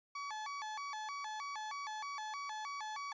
35% pulse tone with vibrato, 987.8 Hz, B5, in tune, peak -39 dBFS, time 0.15-3.13 s, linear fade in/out 5 ms, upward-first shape square, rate 3.2 Hz, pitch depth 240 cents each way, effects resampled to 16000 Hz

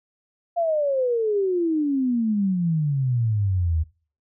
sine exponential sweep, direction down, 698.5 to 76.6 Hz, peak -19 dBFS, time 0.56-3.84 s, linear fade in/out 20 ms, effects noise-tail reverb RT60 0.4 s tail -21 dB re dry

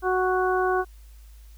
harmonic tone, 370 Hz, F#4, in tune, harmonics 1 / 2 / 3 / 4, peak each -23 / -26 / -28 / -29 dBFS, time 0.02-0.85 s, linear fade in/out 50 ms, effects added 53 Hz sine -44 dBFS peak until 1.57 s + white hiss -60 dBFS RMS until 1.57 s

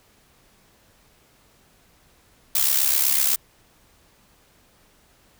blue noise with amplitude modulation, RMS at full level -17 dBFS, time 2.55-3.36 s, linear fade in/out 5 ms, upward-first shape sine, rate 68.1 Hz, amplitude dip 70%, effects pink hiss -58 dBFS RMS until 5.39 s

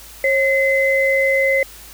sine tone pair together, 542.2 / 2047 Hz, C#5 / C7, -38 / -38 cents, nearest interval octave + major seventh, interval 2300 cents, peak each -16 dBFS, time 0.24-1.63 s, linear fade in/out 2 ms, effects added 52 Hz sine -44 dBFS peak until 1.93 s + white hiss -40 dBFS RMS until 1.93 s

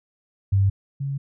sine tone pair in turn, 98 / 138.59 Hz, G2 / C#3, 0 / 0 cents, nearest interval tritone, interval 600 cents, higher second, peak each -15 / -24 dBFS, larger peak first, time 0.52-0.7 / 1-1.18 s, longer neither, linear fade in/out 10 ms, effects none

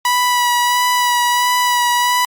sawtooth tone with vibrato, 979 Hz, B5, 15 cents flat, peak -9 dBFS, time 0.05-2.25 s, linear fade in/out 2 ms, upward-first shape sine, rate 1.5 Hz, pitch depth 18 cents each way, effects Opus 48 kbps

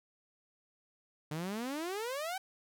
sawtooth exponential sweep, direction up, 146.83 to 784 Hz, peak -32 dBFS, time 1.31-2.38 s, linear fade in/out 5 ms, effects none

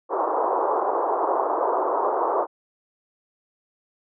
white band-pass noise, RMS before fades -23 dBFS, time 0.09-2.47 s, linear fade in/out 50 ms, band 350 to 1100 Hz, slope 48 dB/octave, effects none

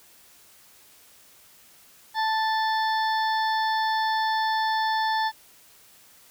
harmonic tone, 880 Hz, A5, in tune, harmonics 1 / 2 / 4 / 5 / 6, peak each -23 / -29 / -35 / -37 / -39 dBFS, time 2.14-5.32 s, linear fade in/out 50 ms, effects white hiss -54 dBFS RMS until 6.3 s

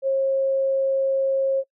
sine tone, 539 Hz, C#5, 49 cents flat, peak -18 dBFS, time 0.02-1.64 s, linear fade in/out 50 ms, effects noise-tail reverb RT60 0.1 s tail -26 dB re dry

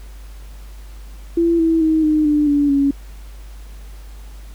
sine tone with pitch steps, 336.9 / 326.6 / 316.5 / 306.8 / 297.4 / 288.2 / 279.4 Hz, E4 / E4 / D#4 / D#4 / D4 / D4 / C#4, +38 / -16 / +30 / -24 / +22 / -33 / +14 cents, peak -12 dBFS, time 1.37-2.91 s, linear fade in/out 5 ms, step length 220 ms, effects added 50 Hz sine -33 dBFS peak until 4.54 s + pink hiss -48 dBFS RMS until 4.54 s

